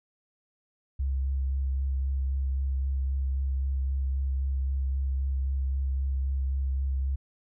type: tone with vibrato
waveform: sine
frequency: 67.1 Hz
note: C2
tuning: 44 cents sharp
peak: -25 dBFS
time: 0.99-7.16 s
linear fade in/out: 10 ms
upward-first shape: sine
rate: 3.8 Hz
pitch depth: 17 cents each way
effects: none